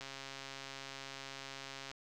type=click train; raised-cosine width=0.2 ms; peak=-28 dBFS; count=260; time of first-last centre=0.01-1.914 s; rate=136 Hz; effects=none